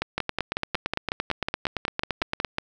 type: two click trains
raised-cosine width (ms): 0.3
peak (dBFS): -9 / -9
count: 15 / 21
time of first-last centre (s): 0.02-2.584 / 0.18-2.448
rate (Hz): 5.46 / 8.82
effects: none